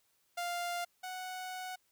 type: tone pair in turn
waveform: sawtooth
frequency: 698.5 / 740 Hz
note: F5 / F#5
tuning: 0 / 0 cents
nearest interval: minor second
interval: 100 cents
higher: second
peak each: -31 / -36 dBFS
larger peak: first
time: 0.37-0.85 / 1.03-1.76 s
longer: second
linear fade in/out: 10 ms
effects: white hiss -74 dBFS RMS until 1.91 s